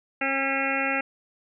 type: harmonic tone with a mistuned harmonic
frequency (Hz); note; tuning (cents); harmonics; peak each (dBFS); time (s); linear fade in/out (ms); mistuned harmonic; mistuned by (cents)
270.7; C#4; -41; 1 / 2 / 3 / 5 / 6 / 7 / 8 / 9 / 10; -32 / -32 / -32 / -32 / -32 / -32 / -32 / -32 / -32; 0.21-1.01; 5; 7; +47
effects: none